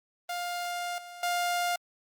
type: tone with level steps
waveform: sawtooth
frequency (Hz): 704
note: F5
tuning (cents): +14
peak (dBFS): -28 / -39 / -23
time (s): 0.29-1.76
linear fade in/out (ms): 5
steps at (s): 0.98 / 1.23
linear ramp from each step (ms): 2
effects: Opus 32 kbps